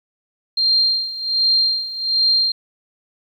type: tone with tremolo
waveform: sine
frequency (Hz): 4186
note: C8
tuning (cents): 0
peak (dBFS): -12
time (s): 0.57-2.52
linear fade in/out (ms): 5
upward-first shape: sine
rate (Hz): 1.3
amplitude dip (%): 80
effects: 9-bit